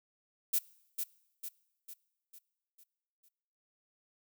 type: noise with echo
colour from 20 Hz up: violet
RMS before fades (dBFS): -29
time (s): 0.53-0.59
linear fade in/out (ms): 10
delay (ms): 450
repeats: 6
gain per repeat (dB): -6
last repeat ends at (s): 3.29
effects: noise-tail reverb RT60 1.0 s tail -23 dB re dry